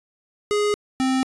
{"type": "tone pair in turn", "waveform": "square", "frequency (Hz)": [415.3, 261.6], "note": ["G#4", "C4"], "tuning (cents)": [0, 0], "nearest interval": "minor sixth", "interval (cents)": 800, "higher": "first", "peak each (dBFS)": -19, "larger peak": "neither", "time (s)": [[0.51, 0.74], [1, 1.23]], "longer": "neither", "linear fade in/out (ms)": 0, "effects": ["resampled to 22050 Hz"]}